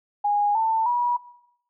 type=tone with pitch steps; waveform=sine; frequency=823 / 892.3 / 967.5 Hz; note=G#5 / A5 / B5; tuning=-16 / +24 / -36 cents; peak=-19 dBFS; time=0.24-1.17 s; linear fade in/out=10 ms; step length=310 ms; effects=noise-tail reverb RT60 0.7 s tail -17 dB re dry